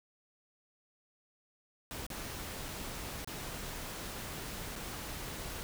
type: noise with dropouts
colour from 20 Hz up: pink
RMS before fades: -42 dBFS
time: 1.91-5.63 s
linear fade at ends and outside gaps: 0 ms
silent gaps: 2.065-2.102 / 2.684-2.688 / 3.246-3.274 / 4.755-4.761 s
effects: none